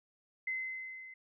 sine tone with level ramp, 2054 Hz, C7, 33 cents flat, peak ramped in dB -32 to -48 dBFS, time 0.47-1.14 s, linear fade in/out 5 ms, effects none

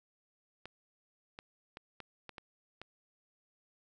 clicks, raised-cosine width 0.3 ms, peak -29 dBFS, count 7, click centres 0.656 / 1.389 / 1.771 / 2.003 / 2.293 / 2.382 / 2.816 s, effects none

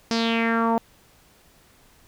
sawtooth tone with low-pass filter sweep, 228.9 Hz, A#3, 31 cents flat, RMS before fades -22 dBFS, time 0.11-0.78 s, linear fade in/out 0 ms, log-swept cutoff 5400 to 800 Hz, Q 4.2, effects pink hiss -56 dBFS RMS until 2.07 s

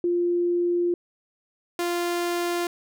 sine / sawtooth tone pair in turn, 349.2 / 347.7 Hz, F4 / F4, 0 / -8 cents, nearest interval unison, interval 8 cents, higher first, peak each -20 dBFS, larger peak neither, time 0.04-0.94 / 1.79-2.67 s, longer first, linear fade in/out 2 ms, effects none

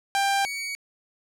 sawtooth tone pair in turn, 792 / 2249 Hz, G5 / C#7, +18 / +24 cents, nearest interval octave + tritone, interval 1806 cents, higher second, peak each -17 / -26 dBFS, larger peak first, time 0.15-0.45 / 0.45-0.75 s, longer neither, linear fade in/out 0 ms, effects low-pass 11000 Hz 12 dB/octave

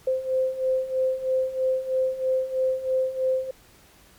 sine beating tone pair, 518 / 521.1 Hz, C5 / C5, -17 / -7 cents, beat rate 3.1 Hz, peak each -27 / -23 dBFS, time 0.07-3.51 s, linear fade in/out 5 ms, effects pink hiss -54 dBFS RMS until 4.18 s + MP3 96 kbps

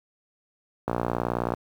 click train, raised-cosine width 1 ms, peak -11 dBFS, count 40, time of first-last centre 0.88-1.538 s, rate 59.3 Hz, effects high-pass 80 Hz 12 dB/octave + 8-bit

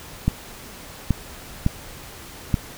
clicks, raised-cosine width 5 ms, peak -5 dBFS, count 4, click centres 0.28 / 1.107 / 1.664 / 2.542 s, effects pink hiss -40 dBFS RMS until 2.77 s

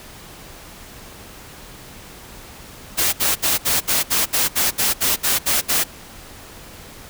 white noise bursts, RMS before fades -18 dBFS, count 13, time 2.97-5.842 s, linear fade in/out 20 ms, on 160 ms, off 66 ms, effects pink hiss -40 dBFS RMS until 7.09 s

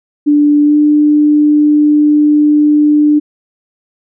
sine tone with pitch glide, 293.7 to 298 Hz, D4 to D4, 0 to +25 cents, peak -5 dBFS, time 0.26-3.2 s, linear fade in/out 20 ms, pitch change +25 cents, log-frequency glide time 0.63-0.76 s, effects none

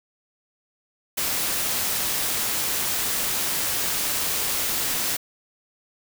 white noise, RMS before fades -25 dBFS, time 1.17-5.17 s, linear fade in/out 10 ms, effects none

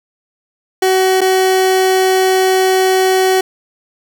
30% pulse tone with dropouts, 376.3 Hz, F#4, 29 cents sharp, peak -7 dBFS, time 0.82-3.41 s, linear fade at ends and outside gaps 5 ms, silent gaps 1.208-1.214 s, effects none

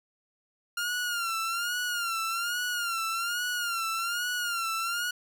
sawtooth tone with vibrato, 1396.9 Hz, F6, in tune, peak -25 dBFS, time 0.77-5.11 s, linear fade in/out 5 ms, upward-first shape sine, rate 1.2 Hz, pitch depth 86 cents each way, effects none

